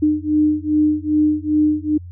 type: beating tone pair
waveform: sine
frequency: 302.1 / 304.6 Hz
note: D4 / D#4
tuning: +49 / -37 cents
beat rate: 2.5 Hz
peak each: -17 dBFS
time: 0.02-1.98 s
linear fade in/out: 10 ms
effects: added 88 Hz sine -32 dBFS peak until 2.11 s